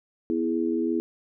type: chord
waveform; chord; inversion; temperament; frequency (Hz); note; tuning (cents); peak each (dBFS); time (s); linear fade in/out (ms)
sine; E major; second; equal; 246.9 / 329.6 / 415.3; B3 / E4 / G#4; 0 / 0 / 0; -28 / -25 / -30; 0.3-1; 0
effects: none